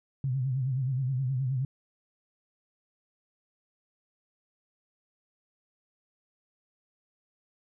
sine tone with vibrato, 130.81 Hz, C3, in tune, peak -26 dBFS, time 0.24-1.65 s, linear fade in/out 2 ms, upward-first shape sine, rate 9.5 Hz, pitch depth 96 cents each way, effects none

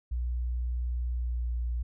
sine tone with pitch glide, 60.7 to 59.52 Hz, B1 to A#1, -29 to +37 cents, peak -27 dBFS, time 0.11-1.83 s, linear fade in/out 10 ms, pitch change -34 cents, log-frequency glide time 1.11-1.57 s, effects tanh soft clip ceiling -24 dBFS

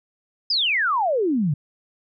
sine exponential sweep, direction down, 5180 to 135 Hz, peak -18 dBFS, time 0.5-1.54 s, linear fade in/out 5 ms, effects none

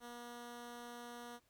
10% pulse tone, 239.7 Hz, A#3, 48 cents sharp, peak -40 dBFS, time 0-1.4 s, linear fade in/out 50 ms, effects pink hiss -75 dBFS RMS until 1.49 s

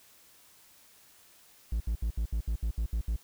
triangle tone bursts, 55.8 Hz, A1, 25 cents sharp, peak -25 dBFS, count 10, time 1.72-3.163 s, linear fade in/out 5 ms, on 84 ms, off 67 ms, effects white hiss -59 dBFS RMS until 3.23 s

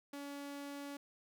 sawtooth tone, 283.5 Hz, C#4, 39 cents sharp, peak -40 dBFS, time 0.13-0.97 s, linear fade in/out 5 ms, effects none

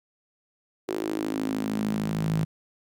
sawtooth tone with high-pass filter sweep, 53.2 Hz, G#1, 42 cents sharp, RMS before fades -28 dBFS, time 0.88-2.45 s, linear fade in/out 10 ms, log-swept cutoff 370 to 150 Hz, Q 5.5, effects none

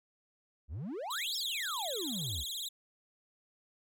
triangle exponential two-way sweep, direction up then down, 59.8 to 5588 to 59.8 Hz, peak -35 dBFS, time 0.68-2.45 s, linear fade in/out 50 ms, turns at 1.36 s
sawtooth tone with vibrato, 3600 Hz, A7, 39 cents sharp, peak -34 dBFS, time 1.1-2.69 s, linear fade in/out 10 ms, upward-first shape sine, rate 18 Hz, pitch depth 200 cents each way
effects none

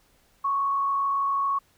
sine tone with frequency modulation, 1108.7 Hz, C#6, in tune, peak -22 dBFS, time 0.44-1.59 s, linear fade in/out 10 ms, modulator 47.2 Hz, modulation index 0.38, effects pink hiss -63 dBFS RMS until 1.77 s

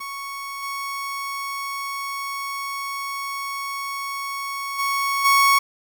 30% pulse tone with level steps, 1108.7 Hz, C#6, in tune, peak -27 / -24 / -18 / -11 dBFS, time 0-5.59 s, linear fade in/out 10 ms, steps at 0.62 / 4.78 / 5.24 s, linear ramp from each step 20 ms, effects 8-bit

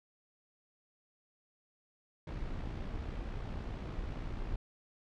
brown noise with amplitude modulation, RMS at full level -37 dBFS, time 2.27-4.56 s, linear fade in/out 5 ms, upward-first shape sine, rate 60 Hz, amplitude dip 50%, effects low-pass 4000 Hz 12 dB/octave

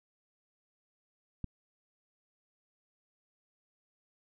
click, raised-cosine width 5 ms, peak -24 dBFS, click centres 1.443 s, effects none

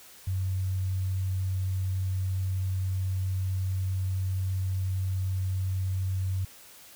sine tone, 94.2 Hz, F#2, 32 cents sharp, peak -26 dBFS, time 0.27-6.45 s, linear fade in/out 5 ms, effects white hiss -51 dBFS RMS until 6.95 s

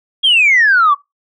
sine exponential sweep, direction down, 3322 to 1105 Hz, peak -6 dBFS, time 0.23-0.95 s, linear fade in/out 20 ms, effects noise-tail reverb RT60 0.2 s tail -23 dB re dry + tanh soft clip ceiling -3 dBFS

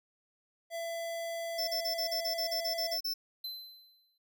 square tone, 670 Hz, E5, 28 cents sharp, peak -36 dBFS, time 0.7-2.99 s, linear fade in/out 50 ms
square tone bursts, 5310 Hz, E8, 12 cents sharp, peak -32 dBFS, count 12, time 1.58-3.14 s, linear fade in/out 10 ms, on 97 ms, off 36 ms
square tone with exponential decay, 4060 Hz, B7, 47 cents sharp, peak -36 dBFS, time 3.44-4.18 s, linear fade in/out 5 ms, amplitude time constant 160 ms
effects none

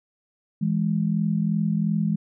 sine tone pair together, 164.85 / 207.7 Hz, E3 / G#3, 0 / 0 cents, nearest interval major third, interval 400 cents, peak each -23 dBFS, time 0.61-2.16 s, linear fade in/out 10 ms, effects none

